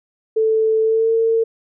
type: tone with pitch glide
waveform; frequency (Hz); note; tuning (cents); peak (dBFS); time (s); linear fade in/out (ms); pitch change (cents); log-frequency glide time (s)
sine; 440.9 to 452.5; A4 to A4; +4 to +48; -13; 0.36-1.44; 10; +44; 0.82-1.11
effects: none